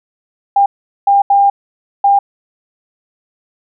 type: tone bursts at uneven times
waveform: sine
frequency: 800 Hz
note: G5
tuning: 35 cents sharp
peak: -6 dBFS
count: 4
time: 0.56-0.66 / 1.07-1.22 / 1.3-1.5 / 2.04-2.19 s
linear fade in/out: 5 ms
effects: none